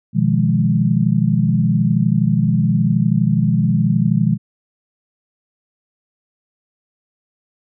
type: chord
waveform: sine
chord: F half-diminished seventh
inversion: second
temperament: equal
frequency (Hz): 123.47 / 155.56 / 174.61 / 207.7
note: Cb3 / Eb3 / F3 / Ab3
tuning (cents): 0 / 0 / 0 / 0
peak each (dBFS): -18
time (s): 0.13-4.38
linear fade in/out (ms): 50
effects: none